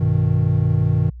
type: chord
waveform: triangle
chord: G augmented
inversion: none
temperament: equal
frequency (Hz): 98 / 123.47 / 155.56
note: G2 / B2 / D#3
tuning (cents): 0 / 0 / 0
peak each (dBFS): -17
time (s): 0-1.1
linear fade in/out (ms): 10
effects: added 60 Hz sine -33 dBFS peak until 1.2 s